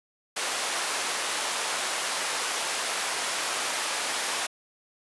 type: high-pass noise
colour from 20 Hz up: pink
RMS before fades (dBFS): -29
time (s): 0.36-4.47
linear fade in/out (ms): 10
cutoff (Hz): 710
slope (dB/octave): 12
effects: resampled to 24000 Hz